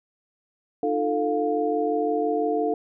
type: tone cluster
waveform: sine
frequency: 303.3 / 349.2 / 442.6 / 705 Hz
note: D#4 / F4 / A4 / F5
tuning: -44 / 0 / +10 / +16 cents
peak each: -27 / -33 / -24 / -27 dBFS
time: 0.83-2.74 s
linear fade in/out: 2 ms
effects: none